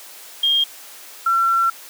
sine tone pair in turn, 3223 / 1355.1 Hz, G7 / E6, +47 / +47 cents, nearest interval octave + minor third, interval 1500 cents, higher first, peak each -14 dBFS, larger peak neither, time 0.43-0.64 / 1.26-1.7 s, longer second, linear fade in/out 5 ms, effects white hiss -40 dBFS RMS until 1.89 s + high-pass 400 Hz 12 dB/octave

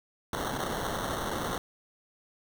white noise with sample-and-hold, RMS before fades -33 dBFS, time 0.33-1.58 s, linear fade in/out 2 ms, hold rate 2450 Hz, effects none

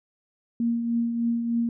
sine tone with tremolo, 233.7 Hz, A#3, 5 cents sharp, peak -20 dBFS, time 0.6-1.69 s, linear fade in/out 2 ms, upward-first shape triangle, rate 3.3 Hz, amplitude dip 50%, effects none

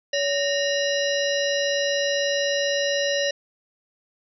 harmonic tone with a mistuned harmonic, 567 Hz, C#5, 39 cents sharp, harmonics 1 / 3 / 5 / 7 / 9 / 10, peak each -23 / -28 / -30 / -31 / -33 / -33 dBFS, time 0.13-3.31 s, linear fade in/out 5 ms, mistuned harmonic 3, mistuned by +140 cents, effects none

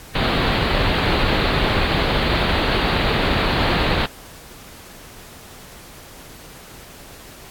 pink low-pass noise, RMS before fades -19 dBFS, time 0.15-4.06 s, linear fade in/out 5 ms, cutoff 4500 Hz, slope 96 dB/octave, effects pink hiss -41 dBFS RMS until 7.5 s + AAC 64 kbps

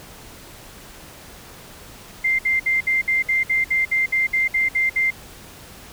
sine tone bursts, 2093 Hz, C7, in tune, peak -16 dBFS, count 14, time 2.24-5.107 s, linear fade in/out 10 ms, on 150 ms, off 59 ms, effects pink hiss -42 dBFS RMS until 5.92 s

